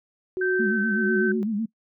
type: tone with tremolo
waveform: sine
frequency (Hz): 370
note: F#4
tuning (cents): 0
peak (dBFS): -21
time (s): 0.37-1.43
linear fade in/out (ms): 0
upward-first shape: sine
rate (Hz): 1.5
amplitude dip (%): 80
type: tone with pitch glide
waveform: sine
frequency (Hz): 1557 to 1539.1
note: G6 to G6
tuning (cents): -12 to -32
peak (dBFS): -24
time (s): 0.41-1.32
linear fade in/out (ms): 5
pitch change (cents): -20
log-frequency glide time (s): 0.63-0.73
type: tone with vibrato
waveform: sine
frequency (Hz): 214.3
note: A3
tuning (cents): -45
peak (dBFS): -23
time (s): 0.59-1.66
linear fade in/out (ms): 10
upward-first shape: sine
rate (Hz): 8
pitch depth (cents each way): 110
effects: noise-tail reverb RT60 0.1 s tail -23 dB re dry